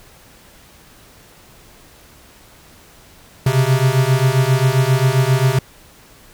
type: beating tone pair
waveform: square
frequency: 127.7 / 135.2 Hz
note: C3 / C#3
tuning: -42 / -43 cents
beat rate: 7.5 Hz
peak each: -16 dBFS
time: 3.46-5.59 s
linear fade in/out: 5 ms
effects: pink hiss -46 dBFS RMS until 6.33 s